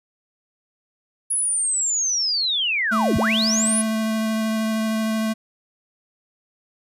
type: linear two-way sweep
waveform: sine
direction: down then up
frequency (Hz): 10548 to 52.7 to 10548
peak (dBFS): -19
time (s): 1.3-3.82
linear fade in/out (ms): 10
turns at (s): 3.17
type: tone with vibrato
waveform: square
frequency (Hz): 220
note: A3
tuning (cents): 0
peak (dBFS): -21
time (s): 2.91-5.34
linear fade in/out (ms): 20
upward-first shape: triangle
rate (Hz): 13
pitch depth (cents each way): 11
effects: resampled to 32000 Hz